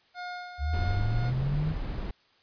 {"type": "tone with tremolo", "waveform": "25% pulse", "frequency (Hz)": 716, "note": "F5", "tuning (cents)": 43, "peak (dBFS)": -31, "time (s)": [0.14, 1.32], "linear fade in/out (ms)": 50, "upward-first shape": "sine", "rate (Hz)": 1.8, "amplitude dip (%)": 55}
{"type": "linear sweep", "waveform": "sine", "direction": "up", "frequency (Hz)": [68, 161.1], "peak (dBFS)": -26, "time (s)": [0.58, 1.75], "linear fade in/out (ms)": 50}
{"type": "noise", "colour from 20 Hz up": "brown", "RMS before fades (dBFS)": -32, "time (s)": [0.73, 2.11], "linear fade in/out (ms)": 5}
{"effects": ["white hiss -64 dBFS RMS until 2.42 s", "resampled to 11025 Hz"]}